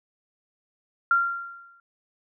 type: tone with exponential decay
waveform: sine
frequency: 1383 Hz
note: F6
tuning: 17 cents flat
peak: -15 dBFS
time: 1.11-1.8 s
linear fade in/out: 2 ms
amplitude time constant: 150 ms
effects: none